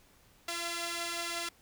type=tone pair together; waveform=5% pulse; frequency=341.8 / 678 Hz; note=F4 / E5; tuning=-37 / +49 cents; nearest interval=octave; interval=1186 cents; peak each=-26 dBFS; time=0.48-1.49 s; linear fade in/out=5 ms; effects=pink hiss -63 dBFS RMS until 1.61 s